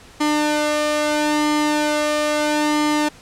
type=tone with flanger; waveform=sawtooth; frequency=300 Hz; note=D4; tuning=37 cents sharp; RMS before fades=-19 dBFS; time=0.2-3.09 s; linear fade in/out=10 ms; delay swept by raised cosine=0.96 to 1.61 ms; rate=0.76 Hz; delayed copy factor=+0.6; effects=pink hiss -45 dBFS RMS until 3.21 s + low-pass 9000 Hz 12 dB/octave